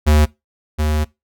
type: tone pair in turn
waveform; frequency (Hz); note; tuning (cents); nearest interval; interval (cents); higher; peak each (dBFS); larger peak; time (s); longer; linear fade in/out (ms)
square; 75.6 / 76.21; D#2 / D#2; -49 / -35; unison; 14; second; -10 / -16; first; 0.06-0.26 / 0.78-1.05; second; 20
effects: noise-tail reverb RT60 0.2 s tail -21 dB re dry